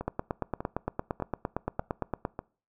two click trains, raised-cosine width 1 ms, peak -20 / -15 dBFS, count 5 / 20, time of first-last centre 0.01-2.391 / 0.08-2.251 s, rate 1.68 / 8.75 Hz, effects noise-tail reverb RT60 0.4 s tail -23 dB re dry

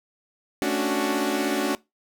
sawtooth chord, D major seventh, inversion second, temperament equal, 220 / 277.2 / 293.7 / 370 Hz, A3 / C#4 / D4 / F#4, 0 / 0 / 0 / 0 cents, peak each -27 / -24 / -23 / -23 dBFS, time 0.62-1.75 s, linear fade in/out 0 ms, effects noise-tail reverb RT60 0.2 s tail -21 dB re dry

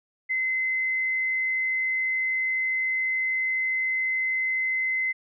sine tone, 2053 Hz, C7, 33 cents flat, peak -23 dBFS, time 0.29-5.13 s, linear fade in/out 20 ms, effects none

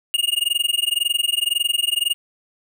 square tone with amplitude modulation, 2850 Hz, F7, 34 cents sharp, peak -15 dBFS, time 0.14-2.14 s, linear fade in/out 0 ms, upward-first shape sine, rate 21.9 Hz, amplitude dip 100%, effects none

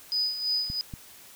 sine tone with tremolo, 4979 Hz, D#8, in tune, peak -23 dBFS, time 0.12-0.81 s, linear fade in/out 0 ms, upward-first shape sine, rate 3 Hz, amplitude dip 65%
clicks, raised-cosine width 5 ms, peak -24 dBFS, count 2, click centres 0.701 / 0.938 s
effects white hiss -50 dBFS RMS until 1.35 s

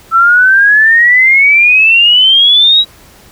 sine exponential sweep, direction up, 1321 to 3884 Hz, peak -3 dBFS, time 0.11-2.85 s, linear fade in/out 50 ms, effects pink hiss -40 dBFS RMS until 3.31 s

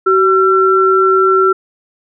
sine tone pair together, 379.4 / 1352 Hz, F#4 / E6, +43 / +43 cents, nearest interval octave + minor seventh, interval 2200 cents, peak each -10 dBFS, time 0.06-1.53 s, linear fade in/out 10 ms, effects none

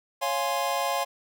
square chord, Db major seventh, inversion none, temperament equal, 554.4 / 698.5 / 830.6 / 1046.5 Hz, Db5 / F5 / Ab5 / C6, 0 / 0 / 0 / 0 cents, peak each -32 / -31 / -32 / -31 dBFS, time 0.21-1.05 s, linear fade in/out 20 ms, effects none

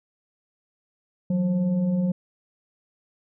sine tone with frequency modulation, 183.4 Hz, F#3, 15 cents flat, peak -20 dBFS, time 1.3-2.12 s, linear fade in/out 5 ms, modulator 348 Hz, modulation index 0.44, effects none

